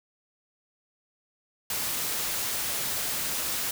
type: noise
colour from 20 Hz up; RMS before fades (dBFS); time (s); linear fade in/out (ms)
white; -30; 1.7-3.71; 2
effects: none